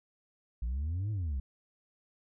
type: exponential two-way sweep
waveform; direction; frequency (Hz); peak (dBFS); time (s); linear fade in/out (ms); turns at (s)
sine; up then down; 55 to 110 to 62.1; -28; 0.62-1.4; 5; 1.11
effects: tanh soft clip ceiling -30 dBFS